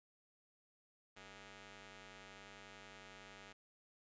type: ring-modulated tone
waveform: 5% pulse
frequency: 200.9 Hz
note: G3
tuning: 43 cents sharp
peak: -40 dBFS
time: 1.16-3.53 s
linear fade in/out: 10 ms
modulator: 1050 Hz
effects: resampled to 16000 Hz